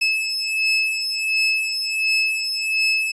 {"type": "beating tone pair", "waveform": "30% pulse", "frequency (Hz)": [2600, 2601.4], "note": ["E7", "E7"], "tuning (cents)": [-24, -24], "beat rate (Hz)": 1.4, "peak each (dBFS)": [-19, -19], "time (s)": [0.01, 3.12], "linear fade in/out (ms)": 10, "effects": ["resampled to 22050 Hz"]}